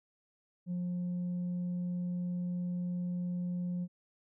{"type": "tone with tanh clipping", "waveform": "sine", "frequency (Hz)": 177.7, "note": "F3", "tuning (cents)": 30, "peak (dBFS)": -33, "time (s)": [0.66, 3.88], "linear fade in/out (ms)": 50, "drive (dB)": 1, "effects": []}